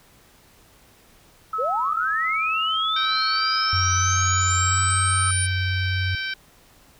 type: tone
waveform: sine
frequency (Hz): 1294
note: E6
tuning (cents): -32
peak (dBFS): -23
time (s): 1.53-5.31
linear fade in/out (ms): 5
type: linear sweep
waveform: sine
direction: up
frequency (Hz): 438 to 9400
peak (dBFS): -23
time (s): 1.58-5.47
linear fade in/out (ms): 20
type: harmonic tone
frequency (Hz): 774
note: G5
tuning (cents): -22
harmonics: 2 / 3 / 4 / 5 / 6 / 7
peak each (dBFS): -28 / -32 / -34 / -36 / -38 / -39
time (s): 2.96-6.34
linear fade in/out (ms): 5
type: tone with pitch glide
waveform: sine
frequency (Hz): 92.5 to 93.25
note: F#2 to F#2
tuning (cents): 0 to +14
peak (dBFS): -22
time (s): 3.73-6.15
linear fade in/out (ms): 0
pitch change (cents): +14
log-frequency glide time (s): 4.76-5.79
effects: pink hiss -54 dBFS RMS until 6.99 s